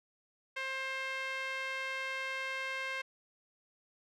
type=tone with band-pass filter; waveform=sawtooth; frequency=530 Hz; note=C5; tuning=22 cents sharp; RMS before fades=-38 dBFS; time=0.56-3.02 s; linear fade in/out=10 ms; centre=2100 Hz; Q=2.1; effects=none